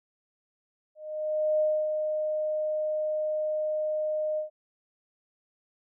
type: tone with ADSR envelope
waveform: sine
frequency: 615 Hz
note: D#5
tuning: 20 cents flat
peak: -21 dBFS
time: 0.95-4.5 s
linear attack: 650 ms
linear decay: 270 ms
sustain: -5 dB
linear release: 120 ms
effects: none